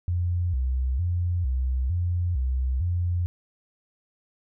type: tone with vibrato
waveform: sine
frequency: 75.2 Hz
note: D2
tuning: 42 cents sharp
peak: -22 dBFS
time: 0.08-3.26 s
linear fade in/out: 0 ms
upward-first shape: square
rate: 1.1 Hz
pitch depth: 270 cents each way
effects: none